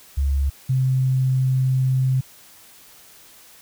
sine tone pair in turn, 69.3 / 130.5 Hz, C#2 / C3, 0 / -4 cents, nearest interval major seventh, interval 1096 cents, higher second, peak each -17 / -16 dBFS, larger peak second, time 0.17-0.5 / 0.69-2.21 s, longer second, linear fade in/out 10 ms, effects white hiss -48 dBFS RMS until 3.61 s

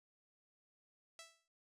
5% pulse tone with exponential decay, 659.3 Hz, E5, in tune, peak -38 dBFS, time 1.19-1.48 s, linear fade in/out 1 ms, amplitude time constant 61 ms, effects noise-tail reverb RT60 0.2 s tail -24 dB re dry + resampled to 32000 Hz

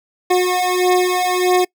25% pulse beating tone pair, 362.3 / 363.9 Hz, F#4 / F#4, -36 / -29 cents, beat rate 1.6 Hz, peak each -13 dBFS, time 0.3-1.65 s, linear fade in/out 10 ms, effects noise-tail reverb RT60 0.1 s tail -25 dB re dry

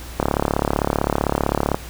click train, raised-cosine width 1 ms, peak -3 dBFS, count 56, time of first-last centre 0.2-1.745 s, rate 35.6 Hz, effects added 60 Hz sine -34 dBFS peak until 1.89 s + pink hiss -38 dBFS RMS until 1.89 s

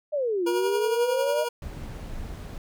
sine exponential two-way sweep, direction down then up, 622.3 to 340 to 622.3 Hz, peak -23 dBFS, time 0.12-1.45 s, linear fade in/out 20 ms, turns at 0.45 s
25% pulse tone with tremolo, 477.4 Hz, A#4, 41 cents sharp, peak -21 dBFS, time 0.46-1.49 s, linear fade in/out 10 ms, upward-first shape triangle, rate 11 Hz, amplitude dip 50%
brown noise, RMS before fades -36 dBFS, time 1.62-2.58 s, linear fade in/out 2 ms
effects none

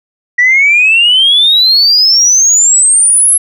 sine exponential sweep, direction up, 1927 to 11175 Hz, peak -3 dBFS, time 0.38-3.38 s, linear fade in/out 10 ms, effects tanh soft clip ceiling 0 dBFS

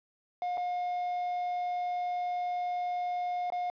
triangle tone with dropouts, 715 Hz, F5, 41 cents sharp, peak -28 dBFS, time 0.42-3.7 s, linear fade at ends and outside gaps 1 ms, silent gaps 0.573-0.578 / 3.502-3.522 s, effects resampled to 11025 Hz + 10-bit

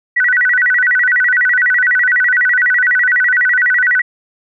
sine tone with vibrato, 1706 Hz, G#6, 46 cents sharp, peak -9 dBFS, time 0.16-4.02 s, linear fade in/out 10 ms, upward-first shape square, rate 12 Hz, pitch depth 220 cents each way, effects none

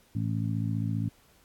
harmonic tone, 55 Hz, A1, in tune, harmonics 2 / 3 / 4 / 5, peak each -29 / -33 / -35 / -37 dBFS, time 0.15-1.09 s, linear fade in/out 5 ms, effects pink hiss -62 dBFS RMS until 1.44 s + AAC 64 kbps

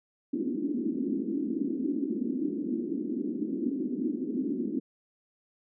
white band-pass noise, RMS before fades -31 dBFS, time 0.33-4.8 s, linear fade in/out 10 ms, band 220 to 330 Hz, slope 48 dB/octave, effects none

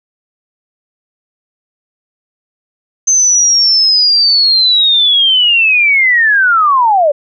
sine linear sweep, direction down, 6270 to 554.4 Hz, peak -6 dBFS, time 3.07-7.12 s, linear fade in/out 10 ms, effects none

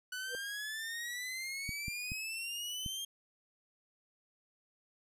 sawtooth exponential sweep, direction up, 1485 to 3225 Hz, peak -35 dBFS, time 0.12-3.05 s, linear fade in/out 5 ms
sine tone with exponential growth, 490.6 Hz, B4, 12 cents flat, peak -36 dBFS, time 0.25-0.35 s, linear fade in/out 0 ms, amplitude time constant 21 ms
clicks, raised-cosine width 5 ms, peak -29 dBFS, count 4, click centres 1.692 / 1.882 / 2.119 / 2.862 s
effects resampled to 32000 Hz

